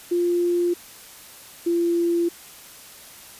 sine tone pair in turn, 349.2 / 342 Hz, F4 / F4, 0 / -36 cents, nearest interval unison, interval 36 cents, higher first, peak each -18 dBFS, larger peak neither, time 0.11-0.74 / 1.66-2.29 s, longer neither, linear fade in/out 10 ms, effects white hiss -44 dBFS RMS until 3.39 s + resampled to 32000 Hz

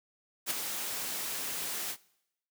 white noise with ADSR envelope, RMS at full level -29 dBFS, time 0.46-1.97 s, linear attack 49 ms, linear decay 5 ms, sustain -7 dB, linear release 66 ms, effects noise-tail reverb RT60 0.8 s tail -22 dB re dry + high-pass 150 Hz 12 dB/octave

